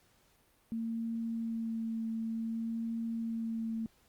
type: tone with vibrato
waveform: sine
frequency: 226.7 Hz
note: A#3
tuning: 48 cents flat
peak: -33 dBFS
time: 0.72-3.86 s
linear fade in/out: 0 ms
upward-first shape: sine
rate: 0.55 Hz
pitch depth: 15 cents each way
effects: pink hiss -68 dBFS RMS until 4.08 s + Opus 48 kbps